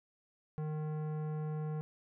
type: tone with tanh clipping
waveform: sine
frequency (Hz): 153.6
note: D#3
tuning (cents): -22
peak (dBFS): -37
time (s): 0.58-1.81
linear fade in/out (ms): 0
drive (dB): 15
effects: none